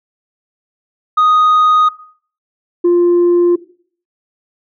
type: tone pair in turn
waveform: sine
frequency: 1244.5 / 349.2 Hz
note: D#6 / F4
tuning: 0 / 0 cents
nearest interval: octave + minor seventh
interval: 2200 cents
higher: first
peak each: -5 dBFS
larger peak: neither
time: 1.17-1.89 / 2.84-3.56 s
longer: neither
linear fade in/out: 10 ms
effects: noise-tail reverb RT60 0.5 s tail -18 dB re dry + tanh soft clip ceiling -6 dBFS